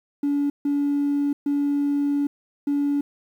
triangle tone bursts at uneven times, 285.9 Hz, D4, 46 cents flat, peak -16 dBFS, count 4, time 0.23-0.5 / 0.65-1.33 / 1.46-2.27 / 2.67-3.01 s, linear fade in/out 5 ms, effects tanh soft clip ceiling -16 dBFS + 9-bit

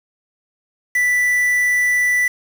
triangle tone with quantisation, 1975.5 Hz, B6, in tune, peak -12 dBFS, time 0.95-2.28 s, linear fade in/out 5 ms, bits 5, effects none

